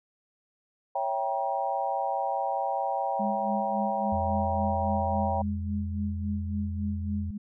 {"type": "chord", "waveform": "sine", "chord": "C# diminished seventh", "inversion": "none", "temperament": "equal with one note detuned", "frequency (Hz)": [554.4, 659.3, 784, 950.3], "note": ["C#5", "E5", "G5", "Bb5"], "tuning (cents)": [0, 0, 0, 33], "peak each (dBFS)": [-33, -34, -29, -33], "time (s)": [0.95, 5.42], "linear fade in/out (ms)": 5}
{"type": "tone with tremolo", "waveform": "sine", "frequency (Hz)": 206.4, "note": "G#3", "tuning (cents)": -10, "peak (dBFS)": -28, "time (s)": [3.19, 7.38], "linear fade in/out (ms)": 10, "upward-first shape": "sine", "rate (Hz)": 3.6, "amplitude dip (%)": 70}
{"type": "tone", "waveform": "sine", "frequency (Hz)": 85.8, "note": "F2", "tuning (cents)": -30, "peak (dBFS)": -30, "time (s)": [4.12, 7.31], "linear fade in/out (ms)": 5}
{"effects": []}